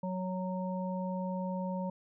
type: harmonic tone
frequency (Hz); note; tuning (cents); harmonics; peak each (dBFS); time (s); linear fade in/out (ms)
185; F#3; 0; 1 / 3 / 5; -34 / -39 / -41; 0.03-1.9; 5
effects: none